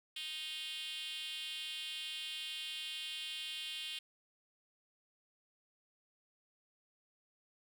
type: tone with high-pass filter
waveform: 5% pulse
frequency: 311.1 Hz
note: D#4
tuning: in tune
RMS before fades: -43 dBFS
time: 0.16-3.99 s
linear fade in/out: 5 ms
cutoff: 3100 Hz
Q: 3.9
effects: none